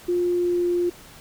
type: tone with pitch glide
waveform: sine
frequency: 353.1 to 351.1 Hz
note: F4 to F4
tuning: +19 to +9 cents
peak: -19 dBFS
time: 0.08-0.9 s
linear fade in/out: 10 ms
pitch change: -10 cents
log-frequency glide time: 0.27-0.68 s
effects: pink hiss -46 dBFS RMS until 1.2 s